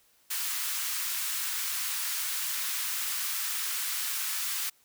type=high-pass noise; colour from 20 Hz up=white; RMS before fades=-32 dBFS; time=0.3-4.7 s; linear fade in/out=10 ms; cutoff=1100 Hz; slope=24 dB/octave; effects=white hiss -65 dBFS RMS until 4.84 s